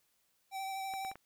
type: tone with vibrato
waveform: square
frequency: 773 Hz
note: G5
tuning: 24 cents flat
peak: -38 dBFS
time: 0.51-1.14 s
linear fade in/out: 50 ms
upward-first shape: sine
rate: 12 Hz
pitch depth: 17 cents each way
type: clicks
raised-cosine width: 0.5 ms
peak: -33 dBFS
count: 4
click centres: 0.938 / 1.049 / 1.115 / 1.156 s
effects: white hiss -75 dBFS RMS until 1.25 s